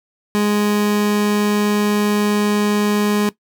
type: tone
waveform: 30% pulse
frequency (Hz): 207.7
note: G#3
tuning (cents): 0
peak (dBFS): -12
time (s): 0.35-3.29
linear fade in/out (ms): 0
effects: noise-tail reverb RT60 0.1 s tail -17 dB re dry